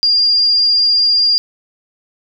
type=tone; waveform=sine; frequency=4805 Hz; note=D8; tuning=39 cents sharp; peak=-9 dBFS; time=0.03-1.38 s; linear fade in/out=0 ms; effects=none